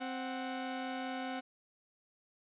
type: tone pair together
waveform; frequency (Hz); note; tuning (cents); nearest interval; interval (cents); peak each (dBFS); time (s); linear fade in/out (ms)
sawtooth; 261.6 / 739.9; C4 / F#5; 0 / 0; octave + tritone; 1800; -35 / -37; 0-1.41; 20
effects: resampled to 8000 Hz + 12-bit